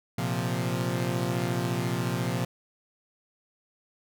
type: chord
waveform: sawtooth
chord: Bb suspended second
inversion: none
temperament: equal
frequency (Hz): 116.54 / 130.81 / 174.61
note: Bb2 / C3 / F3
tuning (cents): 0 / 0 / 0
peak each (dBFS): -27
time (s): 0.18-2.45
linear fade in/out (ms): 5
effects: none